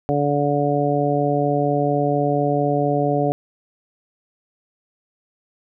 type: harmonic tone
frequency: 144.3 Hz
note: D3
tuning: 30 cents flat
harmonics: 1 / 2 / 3 / 4 / 5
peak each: -23 / -23 / -23 / -23 / -23 dBFS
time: 0.09-3.32 s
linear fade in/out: 0 ms
effects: none